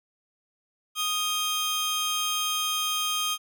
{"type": "tone pair together", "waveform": "sawtooth", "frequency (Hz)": [1244.5, 3189], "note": ["D#6", "G7"], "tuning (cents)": [0, 29], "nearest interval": "octave + major third", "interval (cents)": 1629, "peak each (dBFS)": [-26, -24], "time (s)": [0.95, 3.38], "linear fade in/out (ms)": 50, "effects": []}